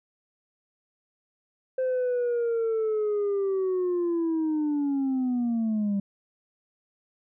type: linear sweep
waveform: sine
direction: down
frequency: 520 to 196.5 Hz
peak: -21 dBFS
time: 1.78-6 s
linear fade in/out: 5 ms
effects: tanh soft clip ceiling -22 dBFS